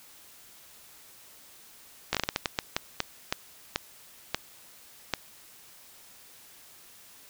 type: slowing click train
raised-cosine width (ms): 0.2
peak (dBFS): -8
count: 15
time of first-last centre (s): 2.13-5.137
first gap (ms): 16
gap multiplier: 1.35
effects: white hiss -53 dBFS RMS until 7.29 s